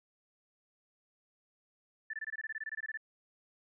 sine tone bursts, 1760 Hz, A6, in tune, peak -36 dBFS, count 16, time 2.1-2.974 s, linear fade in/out 5 ms, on 34 ms, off 22 ms, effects none

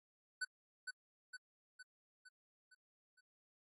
square tone with echo, 1500 Hz, F#6, 23 cents sharp, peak -38 dBFS, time 0.41-0.45 s, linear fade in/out 10 ms, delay 460 ms, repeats 6, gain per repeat -5 dB, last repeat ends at 3.21 s, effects AAC 32 kbps

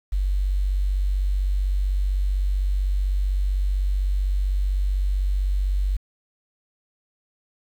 sine tone with quantisation, 47.88 Hz, G1, 40 cents flat, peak -19 dBFS, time 0.12-5.97 s, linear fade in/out 10 ms, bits 8, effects none

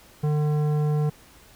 triangle tone with tanh clipping, 150 Hz, D3, 37 cents sharp, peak -22 dBFS, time 0.23-1.1 s, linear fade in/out 10 ms, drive 17 dB, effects pink hiss -52 dBFS RMS until 1.55 s

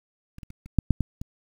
clicks, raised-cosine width 5 ms, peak -29 / -28 / -30 / -30 / -6 / -6 / -12 / -21 dBFS, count 8, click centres 0.384 / 0.432 / 0.504 / 0.66 / 0.787 / 0.907 / 1.007 / 1.215 s, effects 8-bit

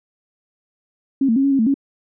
sine tone with pitch steps, 271.6 / 226 / 271.3 / 277.6 / 271.8 / 222.1 / 276.3 Hz, C#4 / A3 / C#4 / C#4 / C#4 / A3 / C#4, -35 / +47 / -37 / +3 / -34 / +16 / -6 cents, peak -13 dBFS, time 1.21-1.742 s, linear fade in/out 5 ms, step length 76 ms, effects none

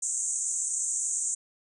white band-pass noise, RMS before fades -30 dBFS, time 0.02-1.35 s, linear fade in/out 10 ms, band 6400 to 8600 Hz, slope 96 dB/octave, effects none

